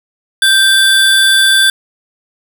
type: tone pair together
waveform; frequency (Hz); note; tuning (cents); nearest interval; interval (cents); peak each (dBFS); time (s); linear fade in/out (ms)
square; 1568 / 3475; G6 / A7; 0 / -22; octave + major second; 1378; -10; 0.42-1.7; 2
effects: none